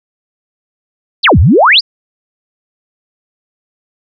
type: exponential two-way sweep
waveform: sine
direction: down then up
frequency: 5274 to 66.7 to 5274 Hz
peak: -3 dBFS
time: 1.23-1.81 s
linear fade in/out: 20 ms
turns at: 1.39 s
effects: none